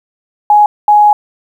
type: tone pair in turn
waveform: sine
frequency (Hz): 835 / 835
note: G#5 / G#5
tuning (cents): +9 / +9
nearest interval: unison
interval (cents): 0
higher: neither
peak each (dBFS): -3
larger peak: neither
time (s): 0.5-0.66 / 0.88-1.13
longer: second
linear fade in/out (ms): 2
effects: 7-bit